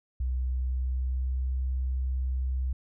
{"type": "tone with pitch glide", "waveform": "sine", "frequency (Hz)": [63.3, 64.44], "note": ["B1", "C2"], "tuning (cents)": [43, -26], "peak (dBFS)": -26, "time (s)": [0.2, 2.73], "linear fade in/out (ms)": 5, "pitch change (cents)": 31, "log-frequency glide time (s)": [0.35, 1.6], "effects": []}